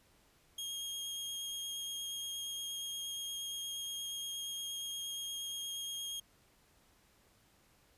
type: tone with vibrato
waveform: sawtooth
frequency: 3251 Hz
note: G#7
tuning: 38 cents flat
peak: -36 dBFS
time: 0.58-6.2 s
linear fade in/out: 5 ms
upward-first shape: triangle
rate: 8.5 Hz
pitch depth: 10 cents each way
effects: pink hiss -68 dBFS RMS until 7.97 s + resampled to 32000 Hz